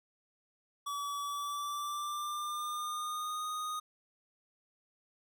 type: tone with pitch glide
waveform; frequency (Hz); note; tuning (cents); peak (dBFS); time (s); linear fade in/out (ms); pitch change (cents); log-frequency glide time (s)
square; 1144 to 1240.4; D6 to D#6; -46 to -6; -36; 0.86-3.8; 10; +140; 1.21-3.45
effects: none